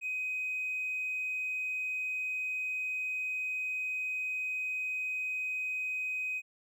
triangle tone, 2514 Hz, D#7, 17 cents sharp, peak -29 dBFS, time 0.01-6.42 s, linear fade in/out 50 ms, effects tanh soft clip ceiling -29 dBFS

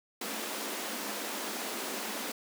pink high-pass noise, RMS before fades -37 dBFS, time 0.21-2.32 s, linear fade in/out 5 ms, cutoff 200 Hz, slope 96 dB/octave, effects none

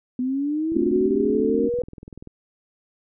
sine linear sweep, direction up, 247.4 to 493.9 Hz, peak -21 dBFS, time 0.19-1.82 s, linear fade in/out 2 ms
click train, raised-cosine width 3 ms, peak -26 dBFS, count 33, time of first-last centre 0.72-2.273 s, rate 20.6 Hz
sine chord, D dominant seventh, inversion second, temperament equal, 220 / 261.6 / 293.7 / 370 Hz, A3 / C4 / D4 / F#4, 0 / 0 / 0 / 0 cents, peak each -26 / -25 / -25 / -26 dBFS, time 0.74-1.69 s, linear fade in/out 20 ms
effects none

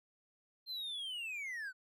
triangle linear sweep, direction down, 4186 to 1462 Hz, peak -38 dBFS, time 0.66-1.73 s, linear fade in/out 50 ms, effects none

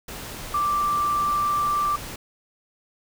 sine tone in noise, 1174.7 Hz, D6, in tune, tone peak -20 dBFS, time 0.54-1.96 s, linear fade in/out 5 ms, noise pink, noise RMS -36 dBFS, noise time 0.08-2.16 s, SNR +13 dB, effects none

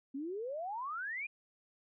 sine exponential sweep, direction up, 261 to 2489 Hz, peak -37 dBFS, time 0.14-1.27 s, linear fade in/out 10 ms, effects none

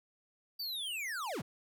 square linear sweep, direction down, 4699 to 81 Hz, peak -37 dBFS, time 0.59-1.42 s, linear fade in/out 10 ms, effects none

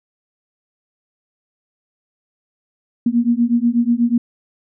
sine beating tone pair, 233.1 / 241.3 Hz, A#3 / B3, 0 / -40 cents, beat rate 8.2 Hz, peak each -16 dBFS, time 3.06-4.18 s, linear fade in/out 5 ms, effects none

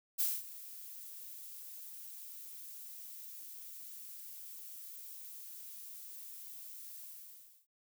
violet noise with ADSR envelope, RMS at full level -31 dBFS, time 0.18-7.67 s, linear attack 24 ms, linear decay 220 ms, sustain -18 dB, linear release 640 ms, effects none

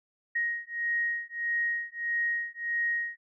sine beating tone pair, 1877 / 1878.6 Hz, A#6 / A#6, +11 / +13 cents, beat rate 1.6 Hz, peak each -31 dBFS, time 0.35-3.17 s, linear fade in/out 10 ms, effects none

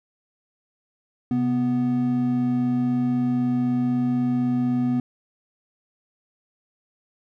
triangle tone pair together, 130.81 / 246.9 Hz, C3 / B3, 0 / 0 cents, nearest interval major seventh, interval 1100 cents, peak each -26 / -18 dBFS, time 1.31-5 s, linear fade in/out 2 ms, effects none

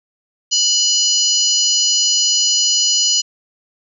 harmonic tone with a mistuned harmonic, 983 Hz, B5, 8 cents flat, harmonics 3 / 4 / 5 / 6 / 7, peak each -19 / -19 / -19 / -19 / -19 dBFS, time 0.51-3.22 s, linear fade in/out 20 ms, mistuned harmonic 4, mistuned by +110 cents, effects none

